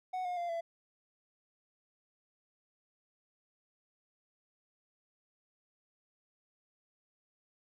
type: tone with pitch steps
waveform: triangle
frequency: 740 / 716.4 / 693.6 / 671.6 Hz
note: F#5 / F5 / F5 / E5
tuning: 0 / +44 / -12 / +32 cents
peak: -32 dBFS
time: 0.13-0.61 s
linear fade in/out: 10 ms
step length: 120 ms
effects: none